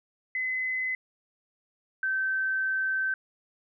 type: tone pair in turn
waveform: sine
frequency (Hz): 2031 / 1545.4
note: B6 / G6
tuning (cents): +48 / -25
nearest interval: perfect fourth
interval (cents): 473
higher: first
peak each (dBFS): -27 / -25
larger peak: second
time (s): 0.35-0.95 / 2.03-3.14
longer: second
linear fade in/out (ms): 2
effects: none